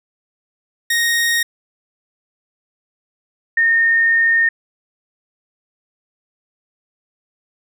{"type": "tone pair in turn", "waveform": ["sawtooth", "sine"], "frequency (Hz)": [1864.7, 1832.7], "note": ["A#6", "A#6"], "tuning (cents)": [0, -30], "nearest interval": "unison", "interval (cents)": 30, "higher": "first", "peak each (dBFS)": -11, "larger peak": "neither", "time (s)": [[0.9, 1.43], [3.57, 4.49]], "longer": "second", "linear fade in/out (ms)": 5, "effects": []}